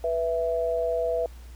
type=tone pair together; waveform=sine; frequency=492.1 / 662 Hz; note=B4 / E5; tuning=-6 / +7 cents; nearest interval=perfect fourth; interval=513 cents; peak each=-26 dBFS; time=0.04-1.26 s; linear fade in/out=2 ms; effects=added 60 Hz sine -41 dBFS peak until 1.55 s + pink hiss -55 dBFS RMS until 1.55 s